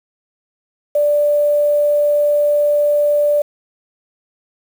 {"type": "tone with quantisation", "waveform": "sine", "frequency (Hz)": 587.3, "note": "D5", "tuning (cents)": 0, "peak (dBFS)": -11, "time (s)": [0.95, 3.42], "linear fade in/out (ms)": 5, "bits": 6, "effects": []}